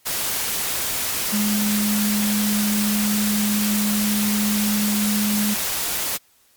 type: tone in noise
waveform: sine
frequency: 208.7 Hz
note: G#3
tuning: 9 cents sharp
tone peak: -19 dBFS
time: 1.32-5.55 s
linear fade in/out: 20 ms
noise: white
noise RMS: -24 dBFS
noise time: 0.05-6.18 s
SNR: +2 dB
effects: white hiss -58 dBFS RMS until 6.56 s + MP3 96 kbps